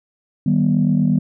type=chord; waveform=sine; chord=Eb augmented; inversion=none; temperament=just; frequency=155.56 / 194.45 / 243.1 Hz; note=Eb3 / G3 / B3; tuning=0 / -14 / -27 cents; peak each=-17 dBFS; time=0.46-1.19 s; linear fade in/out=5 ms; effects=tanh soft clip ceiling -6 dBFS